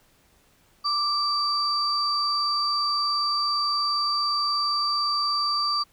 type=tone pair together; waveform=sine; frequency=1174.7 / 4656 Hz; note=D6 / D8; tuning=0 / -16 cents; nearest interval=2 octaves; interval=2384 cents; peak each=-24 dBFS; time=0.84-5.84 s; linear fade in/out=20 ms; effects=tanh soft clip ceiling -14 dBFS + pink hiss -61 dBFS RMS until 5.92 s